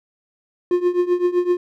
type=tone with tremolo; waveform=triangle; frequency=355.3 Hz; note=F4; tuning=30 cents sharp; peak=-10 dBFS; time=0.71-1.57 s; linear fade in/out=2 ms; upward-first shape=triangle; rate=7.8 Hz; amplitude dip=90%; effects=none